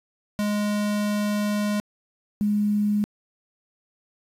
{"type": "tone pair in turn", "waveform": ["square", "sine"], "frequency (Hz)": [207.7, 207.7], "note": ["G#3", "G#3"], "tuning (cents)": [0, 0], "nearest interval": "unison", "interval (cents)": 0, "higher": "neither", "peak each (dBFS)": [-23, -19], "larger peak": "second", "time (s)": [[0.39, 1.8], [2.41, 3.04]], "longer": "first", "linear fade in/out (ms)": 0, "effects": ["resampled to 32000 Hz", "8-bit"]}